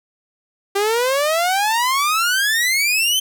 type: exponential sweep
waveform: sawtooth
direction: up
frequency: 391.3 to 3136 Hz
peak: -12 dBFS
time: 0.75-3.2 s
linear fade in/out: 10 ms
effects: none